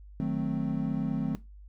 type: chord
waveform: triangle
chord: D# diminished seventh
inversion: none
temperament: equal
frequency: 155.56 / 185 / 220 / 261.6 Hz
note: D#3 / F#3 / A3 / C4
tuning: 0 / 0 / 0 / 0 cents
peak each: -31 dBFS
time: 0.2-1.35 s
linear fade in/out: 0 ms
effects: noise-tail reverb RT60 0.2 s tail -17 dB re dry + added 50 Hz sine -46 dBFS peak until 1.68 s